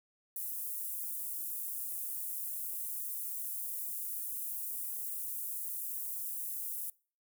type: high-pass noise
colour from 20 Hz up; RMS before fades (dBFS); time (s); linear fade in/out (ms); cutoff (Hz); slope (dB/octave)
pink; -39; 0.36-6.9; 2; 11000; 24
effects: noise-tail reverb RT60 0.4 s tail -24 dB re dry